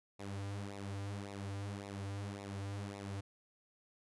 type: tone with flanger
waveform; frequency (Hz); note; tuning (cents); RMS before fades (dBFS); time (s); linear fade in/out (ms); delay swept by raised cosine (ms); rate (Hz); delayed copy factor
sawtooth; 99.8; G2; +32; -43; 0.19-3.21; 10; 0.63 to 5.53; 1.8; -0.75
effects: resampled to 24000 Hz